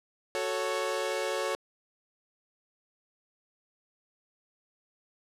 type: chord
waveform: sawtooth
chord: F# minor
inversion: none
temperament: equal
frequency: 370 / 440 / 554.4 Hz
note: F#4 / A4 / C#5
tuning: 0 / 0 / 0 cents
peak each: -32 / -30 / -28 dBFS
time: 0.35-1.55 s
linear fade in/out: 0 ms
effects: low-pass 10000 Hz 12 dB/octave